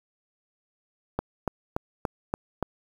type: click train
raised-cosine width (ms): 1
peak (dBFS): -12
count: 6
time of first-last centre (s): 1.19-2.627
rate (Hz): 3.48
effects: 7-bit